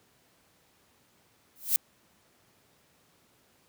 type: noise with exponential growth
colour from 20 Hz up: violet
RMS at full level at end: -20 dBFS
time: 1.56-1.76 s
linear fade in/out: 0 ms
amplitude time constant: 42 ms
effects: pink hiss -65 dBFS RMS until 3.68 s + high-pass 100 Hz 12 dB/octave